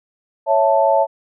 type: chord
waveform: sine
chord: A major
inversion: first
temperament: equal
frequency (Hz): 554.4 / 659.3 / 880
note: C#5 / E5 / A5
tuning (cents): 0 / 0 / 0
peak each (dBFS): -16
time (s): 0.46-1.07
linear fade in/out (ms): 50
effects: none